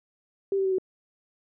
sine tone with pitch steps, 392.7 / 386.4 / 380.2 / 374.1 Hz, G4 / G4 / F#4 / F#4, +3 / -25 / +47 / +19 cents, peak -22 dBFS, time 0.52-0.784 s, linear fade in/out 2 ms, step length 66 ms, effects none

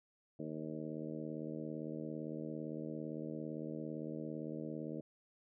harmonic tone with a mistuned harmonic, 77.7 Hz, D#2, 2 cents flat, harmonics 2 / 3 / 4 / 5 / 6 / 7 / 8, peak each -47 / -46 / -45 / -52 / -49 / -51 / -54 dBFS, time 0.39-5.01 s, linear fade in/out 5 ms, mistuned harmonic 8, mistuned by +19 cents, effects none

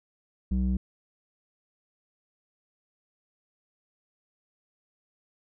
square tone with low-pass filter, 62.9 Hz, B1, 32 cents sharp, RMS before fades -26 dBFS, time 0.51-0.77 s, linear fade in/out 5 ms, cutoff 200 Hz, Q 2.6, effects none

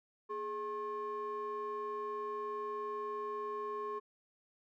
triangle ring-modulated tone, 329.6 Hz, E4, in tune, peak -32 dBFS, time 0.29-4 s, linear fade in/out 20 ms, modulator 748 Hz, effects none

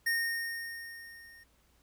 square tone with level ramp, 1845 Hz, A#6, 18 cents flat, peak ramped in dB -27 to -54 dBFS, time 0.06-1.44 s, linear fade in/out 10 ms, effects added 60 Hz sine -69 dBFS peak until 1.82 s + pink hiss -69 dBFS RMS until 1.82 s

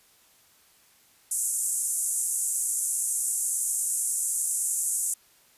pink band-pass noise, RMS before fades -28 dBFS, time 1.31-5.14 s, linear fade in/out 5 ms, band 7300 to 11000 Hz, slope 48 dB/octave, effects white hiss -60 dBFS RMS until 5.57 s + resampled to 32000 Hz

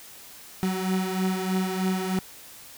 35% pulse beating tone pair, 186.5 / 189.7 Hz, F#3 / F#3, +14 / +43 cents, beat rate 3.2 Hz, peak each -24 / -28 dBFS, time 0.63-2.19 s, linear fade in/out 0 ms, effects white hiss -46 dBFS RMS until 2.77 s

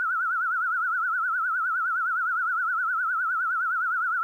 sine tone with vibrato, 1396.9 Hz, F6, in tune, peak -23 dBFS, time 0-4.23 s, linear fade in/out 0 ms, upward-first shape triangle, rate 9.7 Hz, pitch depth 170 cents each way, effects 10-bit

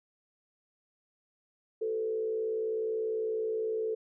sine tone with frequency modulation, 440.9 Hz, A4, 4 cents sharp, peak -29 dBFS, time 1.81-3.95 s, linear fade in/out 10 ms, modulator 60.5 Hz, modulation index 0.56, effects none

